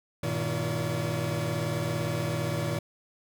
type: tone cluster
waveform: 40% pulse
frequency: 99 / 119.8 / 157.3 / 343.8 / 572 Hz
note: G2 / A#2 / D#3 / F4 / D5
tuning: +18 / +48 / +19 / -27 / -46 cents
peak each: -37 / -32 / -31 / -37 / -34 dBFS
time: 0.23-2.79 s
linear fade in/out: 5 ms
effects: none